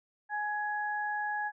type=tone pair together; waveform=sine; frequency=837.2 / 1672 Hz; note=G#5 / G#6; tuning=+14 / +11 cents; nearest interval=octave; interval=1197 cents; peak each=-33 / -34 dBFS; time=0.29-1.52 s; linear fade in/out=50 ms; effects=none